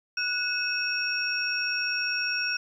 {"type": "tone cluster", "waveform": "sine", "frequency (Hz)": [1470, 2585, 5550], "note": ["F#6", "E7", "F8"], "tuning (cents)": [-12, -34, -12], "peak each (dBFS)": -30, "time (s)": [0.17, 2.57], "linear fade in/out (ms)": 5, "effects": ["10-bit"]}